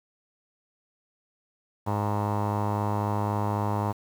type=tone with low-pass filter; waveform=sawtooth; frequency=103.83 Hz; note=G#2; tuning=in tune; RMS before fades=-27 dBFS; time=1.86-3.93 s; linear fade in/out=20 ms; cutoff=950 Hz; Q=4.5; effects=8-bit